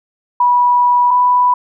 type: tone pair in turn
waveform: sine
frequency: 977 / 988.4 Hz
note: B5 / B5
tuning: -19 / +1 cents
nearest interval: unison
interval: 20 cents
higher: second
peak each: -8 dBFS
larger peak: neither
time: 0.4-1.11 / 1.11-1.54 s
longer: first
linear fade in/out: 5 ms
effects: none